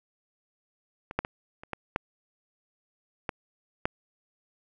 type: clicks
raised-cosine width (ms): 0.5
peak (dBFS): -22 / -10 / -18 / -28 / -17 / -11 / -14 / -10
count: 8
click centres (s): 1.111 / 1.19 / 1.249 / 1.635 / 1.733 / 1.961 / 3.292 / 3.855
effects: none